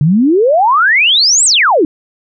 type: exponential two-way sweep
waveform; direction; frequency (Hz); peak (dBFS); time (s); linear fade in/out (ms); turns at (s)
sine; up then down; 138.59 to 8372 to 280.3; -6; 0.01-1.85; 2; 1.45
effects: none